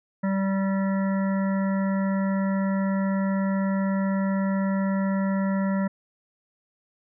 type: harmonic tone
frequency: 194 Hz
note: G3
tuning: 18 cents flat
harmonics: 1 / 3 / 5 / 7 / 9 / 10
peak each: -22 / -32 / -36 / -39 / -41 / -42 dBFS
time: 0.23-5.88 s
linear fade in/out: 10 ms
effects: none